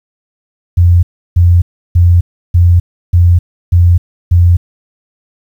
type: tone bursts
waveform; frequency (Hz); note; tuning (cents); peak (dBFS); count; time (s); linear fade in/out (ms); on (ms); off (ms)
sine; 87.31; F2; 0; -3; 7; 0.77-4.57; 10; 260; 330
effects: 7-bit